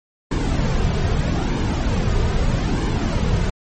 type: noise with flanger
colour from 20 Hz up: brown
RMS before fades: -19 dBFS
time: 0.31-3.5 s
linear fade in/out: 5 ms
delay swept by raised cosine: 1.5 to 3.7 ms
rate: 0.79 Hz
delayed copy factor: -0.5
effects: MP3 32 kbps